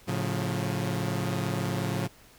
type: chord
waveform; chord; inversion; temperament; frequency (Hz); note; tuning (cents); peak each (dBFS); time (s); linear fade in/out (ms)
sawtooth; A augmented; none; equal with one note detuned; 110 / 138.59 / 178.08; A2 / C#3 / E#3; 0 / 0 / +34; -28; 0.07-2.08; 20
effects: pink hiss -55 dBFS RMS until 2.38 s